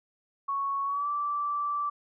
sine tone with pitch glide, 1108.7 to 1165.2 Hz, C#6 to D6, 0 to -14 cents, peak -27 dBFS, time 0.48-1.9 s, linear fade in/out 10 ms, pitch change +86 cents, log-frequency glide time 0.85-1.08 s, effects none

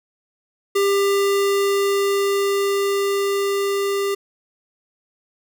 square tone with level ramp, 398 Hz, G4, 26 cents sharp, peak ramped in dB -16 to -20 dBFS, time 0.75-4.15 s, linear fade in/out 10 ms, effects none

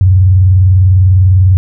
sine tone with vibrato, 92.5 Hz, F#2, in tune, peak -3 dBFS, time 0.01-1.57 s, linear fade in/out 0 ms, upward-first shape square, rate 20 Hz, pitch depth 130 cents each way, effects none

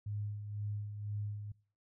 sine tone with tremolo, 103.83 Hz, G#2, in tune, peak -35 dBFS, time 0.06-1.52 s, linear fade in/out 5 ms, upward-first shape sine, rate 2 Hz, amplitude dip 55%, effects noise-tail reverb RT60 0.4 s tail -22 dB re dry

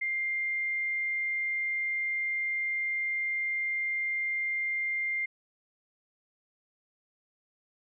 sine tone, 2100 Hz, C7, 6 cents sharp, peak -28 dBFS, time 0.01-5.26 s, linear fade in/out 10 ms, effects none

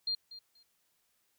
sine tone with echo, 4200 Hz, C8, 6 cents sharp, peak -30 dBFS, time 0.07-0.15 s, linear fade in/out 5 ms, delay 240 ms, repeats 2, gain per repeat -15 dB, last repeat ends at 0.63 s, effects white hiss -75 dBFS RMS until 1.38 s

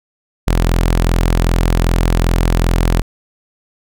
sawtooth tone, 42.57 Hz, F1, 44 cents flat, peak -7 dBFS, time 0.47-3.02 s, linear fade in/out 10 ms, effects none

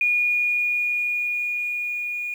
sine tone with level ramp, 2442 Hz, D#7, 33 cents flat, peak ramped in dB -17 to -26 dBFS, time 0.01-2.34 s, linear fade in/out 2 ms, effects 8-bit

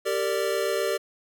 square chord, G minor, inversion none, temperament equal with one note detuned, 392 / 459.7 / 587.3 Hz, G4 / Bb4 / D5, 0 / -24 / 0 cents, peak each -29 dBFS, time 0.05-0.98 s, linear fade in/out 20 ms, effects none

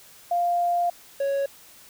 sine / triangle tone pair in turn, 698.5 / 554.4 Hz, F5 / C#5, 0 / 0 cents, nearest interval major third, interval 400 cents, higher first, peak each -20 dBFS, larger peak neither, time 0.31-0.9 / 1.2-1.46 s, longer first, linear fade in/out 5 ms, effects white hiss -50 dBFS RMS until 1.89 s

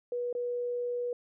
sine tone with dropouts, 486.1 Hz, B4, 28 cents flat, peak -30 dBFS, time 0.12-1.13 s, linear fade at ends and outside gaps 2 ms, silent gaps 0.328-0.35 s, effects none

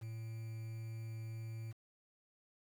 triangle tone with quantisation, 112.3 Hz, A2, 36 cents sharp, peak -40 dBFS, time 0.01-1.73 s, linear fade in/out 20 ms, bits 10, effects none

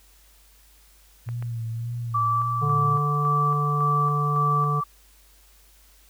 sine tone with vibrato, 116.54 Hz, A#2, in tune, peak -27 dBFS, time 1.26-2.99 s, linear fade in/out 20 ms, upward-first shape sine, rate 1.8 Hz, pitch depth 47 cents each way
clicks, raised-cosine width 0.5 ms, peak -26 dBFS, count 2, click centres 1.289 / 1.425 s
sine tone with tremolo, 1161 Hz, D6, 20 cents flat, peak -20 dBFS, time 2.14-4.84 s, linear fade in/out 10 ms, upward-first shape square, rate 1.8 Hz, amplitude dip 35%
harmonic tone, 146.83 Hz, D3, in tune, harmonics 1 / 3 / 5 / 7, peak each -23 / -33 / -37 / -40 dBFS, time 2.61-4.81 s, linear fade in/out 20 ms
effects added 50 Hz sine -55 dBFS peak until 6.09 s + white hiss -57 dBFS RMS until 6.09 s

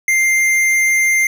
sine tone with tanh clipping, 2098 Hz, C7, 4 cents sharp, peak -13 dBFS, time 0.08-1.27 s, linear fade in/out 2 ms, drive 15 dB, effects none

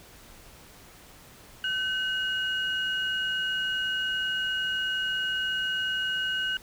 sine tone pair together, 1526 / 2883 Hz, G6 / F#7, -47 / -46 cents, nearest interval major seventh, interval 1101 cents, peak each -28 dBFS, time 1.64-6.57 s, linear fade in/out 2 ms, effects tanh soft clip ceiling -20 dBFS + pink hiss -51 dBFS RMS until 6.62 s

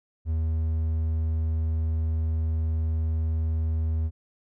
triangle tone, 79.9 Hz, D#2, 47 cents sharp, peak -21 dBFS, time 0.25-4.11 s, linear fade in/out 50 ms, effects none

